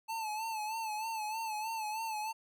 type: tone with vibrato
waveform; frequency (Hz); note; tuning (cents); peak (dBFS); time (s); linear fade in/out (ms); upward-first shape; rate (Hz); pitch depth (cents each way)
square; 876; A5; -8; -36; 0.08-2.33; 20; sine; 3.2; 63
effects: none